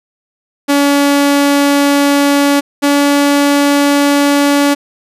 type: tone pair in turn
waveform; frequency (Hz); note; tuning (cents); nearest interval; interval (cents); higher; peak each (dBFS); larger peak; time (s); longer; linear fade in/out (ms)
sawtooth; 284 / 285.5; C#4 / D4; +42 / -49; unison; 9; second; -4; neither; 0.68-2.61 / 2.82-4.75; neither; 20
effects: resampled to 32000 Hz